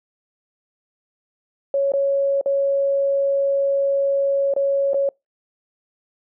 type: tone with dropouts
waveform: sine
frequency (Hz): 554.4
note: C#5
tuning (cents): 0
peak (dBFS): -16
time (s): 1.74-5.09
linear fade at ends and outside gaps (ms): 2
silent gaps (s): 1.92-1.936 / 2.412-2.459 / 4.538-4.563 / 4.934-4.943
effects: noise-tail reverb RT60 0.2 s tail -26 dB re dry